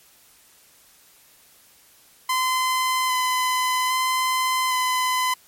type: tone with vibrato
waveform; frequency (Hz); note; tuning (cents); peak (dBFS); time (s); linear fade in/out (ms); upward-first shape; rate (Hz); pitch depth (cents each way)
sawtooth; 1021; C6; -43; -16; 2.29-5.34; 5; square; 0.62; 11
effects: white hiss -54 dBFS RMS until 5.47 s + MP3 64 kbps